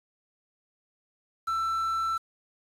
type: tone with quantisation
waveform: triangle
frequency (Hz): 1334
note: E6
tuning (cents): +20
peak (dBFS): -24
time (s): 1.47-2.18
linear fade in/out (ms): 10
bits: 8
effects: resampled to 32000 Hz